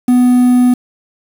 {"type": "tone with quantisation", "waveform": "triangle", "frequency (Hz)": 248.1, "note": "B3", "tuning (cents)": 8, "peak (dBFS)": -4, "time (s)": [0.08, 0.74], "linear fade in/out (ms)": 5, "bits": 5, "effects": []}